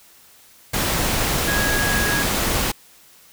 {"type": "tone in noise", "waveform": "sine", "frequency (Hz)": 1653, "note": "G#6", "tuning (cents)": -9, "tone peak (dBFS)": -22, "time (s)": [1.47, 2.23], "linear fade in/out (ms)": 10, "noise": "pink", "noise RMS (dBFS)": -21, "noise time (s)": [0.73, 2.72], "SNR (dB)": -4, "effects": ["white hiss -50 dBFS RMS until 3.32 s"]}